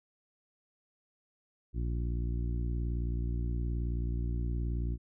harmonic tone, 58.9 Hz, A#1, 19 cents sharp, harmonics 1 / 2 / 3 / 4 / 5 / 6, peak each -31 / -37 / -44 / -47 / -46 / -49 dBFS, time 1.73-4.98 s, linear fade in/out 50 ms, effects none

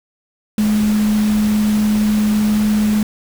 sine tone in noise, 211.9 Hz, G#3, 35 cents sharp, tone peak -12 dBFS, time 0.58-3.03 s, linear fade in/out 2 ms, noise pink, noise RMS -28 dBFS, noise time 0.58-3.03 s, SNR +13 dB, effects none

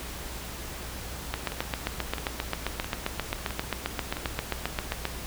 two click trains, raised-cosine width 0.3 ms, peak -18 / -11 dBFS, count 5 / 29, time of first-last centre 1.52-4.169 / 1.34-5.054 s, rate 1.51 / 7.54 Hz, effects added 60 Hz sine -41 dBFS peak until 5.26 s + pink hiss -39 dBFS RMS until 5.26 s

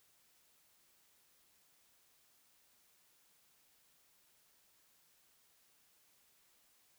silence, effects white hiss -71 dBFS RMS until 6.98 s

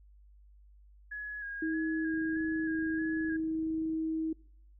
sine tone with vibrato, 1661.2 Hz, G#6, in tune, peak -37 dBFS, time 1.11-3.37 s, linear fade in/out 10 ms, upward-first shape square, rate 1.6 Hz, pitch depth 28 cents each way
sine tone, 319.4 Hz, D#4, 45 cents sharp, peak -30 dBFS, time 1.62-4.33 s, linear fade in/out 5 ms
click train, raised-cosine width 3 ms, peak -40 dBFS, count 48, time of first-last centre 2.14-3.934 s, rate 26.2 Hz
effects noise-tail reverb RT60 0.7 s tail -25 dB re dry + added 50 Hz sine -55 dBFS peak until 4.79 s

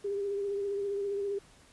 sine tone with vibrato, 400.9 Hz, G4, 39 cents sharp, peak -30 dBFS, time 0.04-1.39 s, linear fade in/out 10 ms, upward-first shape triangle, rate 15 Hz, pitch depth 36 cents each way, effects pink hiss -59 dBFS RMS until 1.72 s + resampled to 24000 Hz

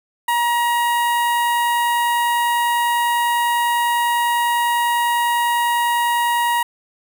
sawtooth tone with notch filter, 950 Hz, A#5, 33 cents sharp, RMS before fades -18 dBFS, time 0.28-6.63 s, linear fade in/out 5 ms, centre 5200 Hz, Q 0.77, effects none

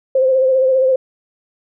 sine tone with vibrato, 523 Hz, C5, 1 cent flat, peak -10 dBFS, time 0.15-0.96 s, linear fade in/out 5 ms, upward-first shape sine, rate 15 Hz, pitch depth 36 cents each way, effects none

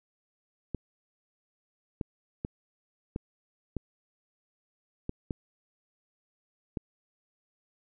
clicks, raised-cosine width 3 ms, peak -19 dBFS, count 8, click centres 0.747 / 2.012 / 2.449 / 3.161 / 3.767 / 5.094 / 5.308 / 6.772 s, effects none

